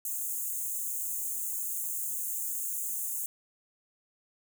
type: high-pass noise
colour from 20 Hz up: white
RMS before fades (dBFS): -34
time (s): 0.05-3.26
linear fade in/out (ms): 2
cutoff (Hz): 6500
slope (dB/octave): 96
effects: none